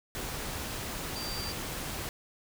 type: tone in noise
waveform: sine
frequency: 4690 Hz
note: D8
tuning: 3 cents flat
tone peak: -38 dBFS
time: 1.16-1.52 s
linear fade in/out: 0 ms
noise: pink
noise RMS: -37 dBFS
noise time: 0.15-2.09 s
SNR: -4 dB
effects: none